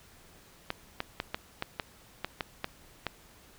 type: clicks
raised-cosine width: 0.3 ms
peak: -15 dBFS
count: 10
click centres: 0.704 / 1.004 / 1.201 / 1.345 / 1.624 / 1.798 / 2.246 / 2.408 / 2.644 / 3.067 s
effects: pink hiss -57 dBFS RMS until 3.58 s